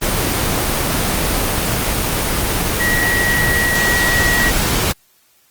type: tone in noise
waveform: sine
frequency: 1916 Hz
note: A#6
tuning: 47 cents sharp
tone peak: -15 dBFS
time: 2.79-4.51 s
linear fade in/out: 20 ms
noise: pink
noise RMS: -17 dBFS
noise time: 0.01-4.93 s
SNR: -1 dB
effects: white hiss -55 dBFS RMS until 5.5 s + Opus 24 kbps